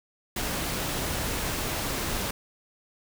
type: noise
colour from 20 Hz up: pink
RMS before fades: -30 dBFS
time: 0.36-2.31 s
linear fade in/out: 5 ms
effects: none